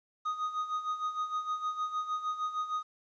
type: tone with tremolo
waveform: triangle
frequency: 1244.5 Hz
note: D#6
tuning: in tune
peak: -27 dBFS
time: 0.25-2.83 s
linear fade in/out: 10 ms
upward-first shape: sine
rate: 6.5 Hz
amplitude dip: 70%
effects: resampled to 16000 Hz + 11-bit